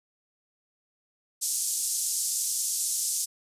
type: band-pass noise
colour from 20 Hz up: pink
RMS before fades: -29 dBFS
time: 1.41-3.26 s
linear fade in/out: 20 ms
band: 6100 to 11000 Hz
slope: 24 dB/octave
effects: resampled to 32000 Hz